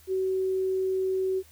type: tone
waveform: sine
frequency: 377.8 Hz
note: F#4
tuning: 36 cents sharp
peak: -24 dBFS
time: 0.07-1.43 s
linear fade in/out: 50 ms
effects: added 77 Hz sine -56 dBFS peak until 1.51 s + white hiss -57 dBFS RMS until 1.51 s